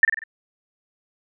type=tone with echo; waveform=sine; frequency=1793 Hz; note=A6; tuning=32 cents sharp; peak=-8 dBFS; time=0.03-0.05 s; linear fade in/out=2 ms; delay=47 ms; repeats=4; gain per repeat=-6 dB; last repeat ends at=0.238 s; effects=none